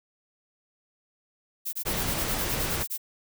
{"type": "noise bursts", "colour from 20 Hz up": "violet", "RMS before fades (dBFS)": -31, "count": 13, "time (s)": [1.65, 2.979], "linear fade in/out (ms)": 20, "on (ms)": 81, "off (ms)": 23}
{"type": "noise", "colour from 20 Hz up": "pink", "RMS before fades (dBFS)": -30, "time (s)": [1.85, 2.84], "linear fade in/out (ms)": 20}
{"effects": []}